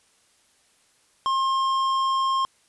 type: tone with tanh clipping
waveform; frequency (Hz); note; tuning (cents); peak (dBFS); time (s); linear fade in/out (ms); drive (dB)
sine; 1066; C6; +32; -22; 1.26-2.45; 0; 11
effects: white hiss -62 dBFS RMS until 2.68 s + resampled to 24000 Hz